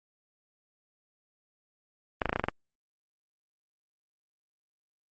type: clicks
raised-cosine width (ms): 0.5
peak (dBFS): -11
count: 8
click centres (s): 2.218 / 2.257 / 2.294 / 2.329 / 2.36 / 2.396 / 2.44 / 2.485
effects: Opus 24 kbps